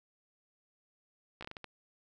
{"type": "slowing click train", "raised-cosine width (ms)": 0.3, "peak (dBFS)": -27, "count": 7, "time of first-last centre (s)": [1.41, 1.643], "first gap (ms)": 15, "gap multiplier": 1.38, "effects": []}